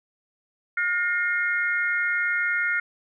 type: tone cluster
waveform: sine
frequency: 1428 / 1829 / 2133 Hz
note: F6 / A#6 / C7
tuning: +38 / -33 / +33 cents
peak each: -24 / -28 / -27 dBFS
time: 0.77-2.8 s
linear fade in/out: 5 ms
effects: none